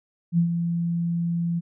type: tone with ADSR envelope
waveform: sine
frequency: 170 Hz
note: F3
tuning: 46 cents flat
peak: -15 dBFS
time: 0.32-1.61 s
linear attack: 60 ms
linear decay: 96 ms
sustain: -7 dB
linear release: 28 ms
effects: none